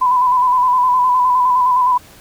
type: tone with vibrato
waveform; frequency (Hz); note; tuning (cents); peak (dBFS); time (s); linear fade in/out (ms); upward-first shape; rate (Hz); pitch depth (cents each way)
sine; 1001; B5; +23; -10; 0.01-1.98; 10; square; 9.7; 31
effects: pink hiss -43 dBFS RMS until 2.2 s